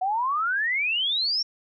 sine exponential sweep, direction up, 725 to 5588 Hz, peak -22 dBFS, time 0.01-1.43 s, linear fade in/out 10 ms, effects none

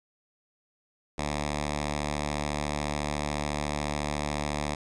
5% pulse tone with notch filter, 74 Hz, D2, 14 cents sharp, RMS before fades -31 dBFS, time 1.18-4.75 s, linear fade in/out 5 ms, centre 410 Hz, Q 1.6, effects resampled to 22050 Hz

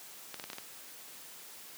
clicks, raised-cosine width 0.2 ms, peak -23 dBFS, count 6, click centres 0.343 / 0.398 / 0.44 / 0.501 / 0.532 / 0.584 s, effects white hiss -50 dBFS RMS until 1.77 s + high-pass 150 Hz 12 dB/octave

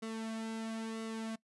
sawtooth tone with flanger, 223.3 Hz, A3, 26 cents sharp, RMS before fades -40 dBFS, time 0.02-1.36 s, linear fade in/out 10 ms, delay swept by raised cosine 1.2 to 2.8 ms, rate 1 Hz, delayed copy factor -0.65, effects noise-tail reverb RT60 0.1 s tail -21 dB re dry + resampled to 24000 Hz

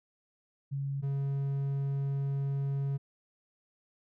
sine / triangle tone pair in turn, 138.59 / 138.59 Hz, C#3 / C#3, 0 / 0 cents, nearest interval unison, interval 0 cents, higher neither, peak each -31 / -27 dBFS, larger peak second, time 0.71-1.02 / 1.02-2.98 s, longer second, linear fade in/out 20 ms, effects none

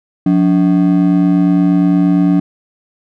triangle ring-modulated tone, 233.1 Hz, A#3, in tune, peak -3 dBFS, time 0.26-2.4 s, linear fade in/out 5 ms, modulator 54.3 Hz, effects none

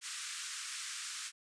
white band-pass noise, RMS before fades -43 dBFS, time 0.01-1.32 s, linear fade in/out 50 ms, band 1200 to 9000 Hz, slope 48 dB/octave, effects none

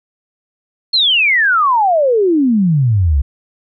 sine exponential sweep, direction down, 4322 to 64.2 Hz, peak -9 dBFS, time 0.93-3.22 s, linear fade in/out 10 ms, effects none

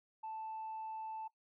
sine tone, 880 Hz, A5, in tune, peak -40 dBFS, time 0.23-1.28 s, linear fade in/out 10 ms, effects noise-tail reverb RT60 0.1 s tail -18 dB re dry + tanh soft clip ceiling -38 dBFS

